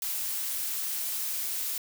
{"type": "noise", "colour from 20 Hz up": "blue", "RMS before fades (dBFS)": -32, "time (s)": [0.02, 1.78], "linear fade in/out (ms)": 2, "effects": []}